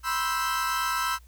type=chord; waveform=40% pulse; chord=C major seventh; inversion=third; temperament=equal with one note detuned; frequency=978.1 / 1046.5 / 1318.5 / 1568 Hz; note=B5 / C6 / E6 / G6; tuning=-17 / 0 / 0 / 0 cents; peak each=-32 / -32 / -27 / -32 dBFS; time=0.03-1.19 s; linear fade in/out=50 ms; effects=added 60 Hz sine -49 dBFS peak until 1.27 s + white hiss -63 dBFS RMS until 1.27 s